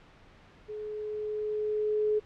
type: tone with level ramp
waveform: sine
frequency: 424.9 Hz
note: G#4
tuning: 40 cents sharp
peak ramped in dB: -36 to -23 dBFS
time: 0.68-2.2 s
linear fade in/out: 20 ms
effects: pink hiss -56 dBFS RMS until 2.25 s + low-pass 3000 Hz 12 dB/octave